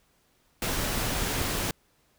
pink noise, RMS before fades -29 dBFS, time 0.62-1.71 s, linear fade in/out 2 ms
click train, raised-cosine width 3 ms, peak -23 dBFS, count 5, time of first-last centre 0.83-1.416 s, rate 6.83 Hz
effects pink hiss -67 dBFS RMS until 2.18 s

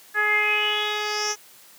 10% pulse tone with low-pass filter sweep, 420.6 Hz, G#4, 22 cents sharp, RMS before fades -23 dBFS, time 0.14-1.36 s, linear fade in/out 50 ms, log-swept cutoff 1700 to 6100 Hz, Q 7.6, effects white hiss -50 dBFS RMS until 1.78 s + high-pass 150 Hz 12 dB/octave

